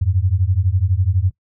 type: beating tone pair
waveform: sine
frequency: 87.31 / 99.31 Hz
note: F2 / G2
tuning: 0 / +23 cents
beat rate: 12 Hz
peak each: -17 dBFS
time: 0.01-1.31 s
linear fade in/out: 10 ms
effects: noise-tail reverb RT60 0.1 s tail -20 dB re dry